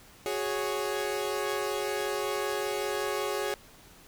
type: chord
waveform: sawtooth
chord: F# suspended second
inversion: none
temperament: equal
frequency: 370 / 415.3 / 554.4 Hz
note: F#4 / G#4 / C#5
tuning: 0 / 0 / 0 cents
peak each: -31 / -28 / -31 dBFS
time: 0.26-3.54 s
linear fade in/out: 0 ms
effects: pink hiss -54 dBFS RMS until 4.07 s